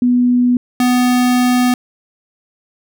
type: tone pair in turn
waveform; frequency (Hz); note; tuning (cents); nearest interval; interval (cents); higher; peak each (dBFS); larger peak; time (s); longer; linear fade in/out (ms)
sine / square; 246.1 / 248.4; B3 / B3; -6 / +10; unison; 16; second; -9 / -11; first; 0.02-0.57 / 0.8-1.74; second; 2
effects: none